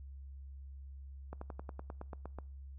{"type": "slowing click train", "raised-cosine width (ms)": 1, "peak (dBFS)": -30, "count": 11, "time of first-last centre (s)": [1.33, 2.387], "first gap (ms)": 84, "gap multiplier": 1.05, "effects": ["noise-tail reverb RT60 0.5 s tail -24 dB re dry", "added 68 Hz sine -46 dBFS peak until 2.78 s"]}